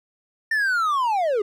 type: linear sweep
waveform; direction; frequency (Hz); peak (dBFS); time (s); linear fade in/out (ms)
triangle; down; 1816 to 390.2; -17; 0.51-1.42; 5
effects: none